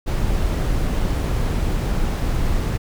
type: noise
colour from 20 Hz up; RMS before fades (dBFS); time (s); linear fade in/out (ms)
brown; -20; 0.06-2.78; 20
effects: none